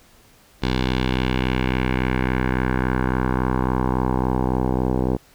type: tone with low-pass filter sweep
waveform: 10% pulse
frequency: 63.6 Hz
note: C2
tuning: 48 cents flat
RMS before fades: -21 dBFS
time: 0.62-5.17 s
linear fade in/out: 10 ms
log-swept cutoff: 4000 to 610 Hz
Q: 2
effects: pink hiss -53 dBFS RMS until 5.34 s